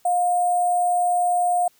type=tone with sample-and-hold; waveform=sine; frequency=710 Hz; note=F5; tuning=28 cents sharp; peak=-17 dBFS; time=0.05-1.68 s; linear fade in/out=5 ms; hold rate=8820 Hz; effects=white hiss -60 dBFS RMS until 1.79 s